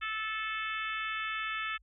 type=harmonic tone; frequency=437 Hz; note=A4; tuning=12 cents flat; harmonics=3 / 4 / 5 / 6 / 7 / 8; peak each=-37 / -38 / -41 / -40 / -45 / -46 dBFS; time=0.01-1.78 s; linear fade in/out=20 ms; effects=added 50 Hz sine -61 dBFS peak until 1.82 s